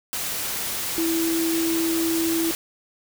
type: tone in noise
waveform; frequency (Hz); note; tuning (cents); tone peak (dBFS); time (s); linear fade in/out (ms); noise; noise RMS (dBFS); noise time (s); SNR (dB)
sine; 329.6; E4; 0; -21; 0.98-2.51; 0; white; -28; 0.13-2.55; +4
effects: none